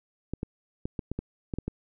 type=clicks; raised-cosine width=3 ms; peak=-18 dBFS; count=9; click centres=0.336 / 0.431 / 0.855 / 0.992 / 1.116 / 1.19 / 1.538 / 1.586 / 1.68 s; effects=none